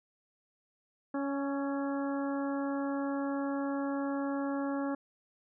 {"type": "harmonic tone with a mistuned harmonic", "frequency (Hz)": 278.7, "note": "C#4", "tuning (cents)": 9, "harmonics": [1, 2, 3, 4, 5, 6], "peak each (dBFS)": [-32, -38, -42, -44, -46, -48], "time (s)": [1.14, 4.95], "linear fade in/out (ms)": 5, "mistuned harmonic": 5, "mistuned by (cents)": -28, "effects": []}